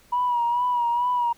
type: tone with vibrato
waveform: sine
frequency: 966 Hz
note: B5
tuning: 39 cents flat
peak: -19 dBFS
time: 0.12-1.33 s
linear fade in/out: 10 ms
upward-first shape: sine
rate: 2.3 Hz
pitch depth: 46 cents each way
effects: tanh soft clip ceiling -15 dBFS + pink hiss -56 dBFS RMS until 1.37 s